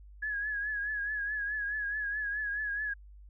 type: tone with vibrato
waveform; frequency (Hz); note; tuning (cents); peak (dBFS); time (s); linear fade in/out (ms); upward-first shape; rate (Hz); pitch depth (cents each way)
sine; 1678; G#6; +17; -31; 0.22-2.94; 10; triangle; 4.7; 66
effects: added 50 Hz sine -49 dBFS peak until 3.29 s